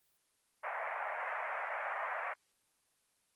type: band-pass noise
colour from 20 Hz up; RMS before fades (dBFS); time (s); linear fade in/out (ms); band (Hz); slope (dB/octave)
pink; -39; 0.63-2.34; 10; 600 to 2200; 48
effects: white hiss -75 dBFS RMS until 3.35 s + Opus 24 kbps